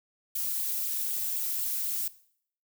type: noise with flanger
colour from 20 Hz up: violet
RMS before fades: -31 dBFS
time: 0.35-2.08 s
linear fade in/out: 5 ms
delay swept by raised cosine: 0.24 to 4.04 ms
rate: 3.9 Hz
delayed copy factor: +0.8
effects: noise-tail reverb RT60 0.6 s tail -18 dB re dry